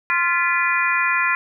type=harmonic tone with a mistuned harmonic; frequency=346.9 Hz; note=F4; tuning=12 cents flat; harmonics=3 / 4 / 5 / 6 / 7; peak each=-23 / -23 / -23 / -23 / -23 dBFS; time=0.1-1.35 s; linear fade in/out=0 ms; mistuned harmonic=6; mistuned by=-72 cents; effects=none